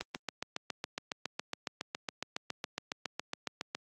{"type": "click train", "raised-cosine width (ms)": 0.2, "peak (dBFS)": -17, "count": 28, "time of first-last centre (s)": [0.01, 3.75], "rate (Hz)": 7.22, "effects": ["high-pass 150 Hz 12 dB/octave", "Opus 32 kbps"]}